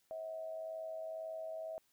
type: tone with amplitude modulation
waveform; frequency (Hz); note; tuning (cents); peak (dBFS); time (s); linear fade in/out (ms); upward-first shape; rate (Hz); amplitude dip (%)
sine; 644; E5; -41; -38; 0.11-1.78; 0; sine; 102; 55
effects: white hiss -75 dBFS RMS until 1.92 s